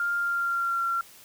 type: tone with pitch glide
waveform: sine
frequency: 1400 to 1368.8 Hz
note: F6 to F6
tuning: +4 to -35 cents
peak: -24 dBFS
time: 0-1.01 s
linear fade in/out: 2 ms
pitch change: -39 cents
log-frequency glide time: 0.17-0.85 s
effects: white hiss -51 dBFS RMS until 1.24 s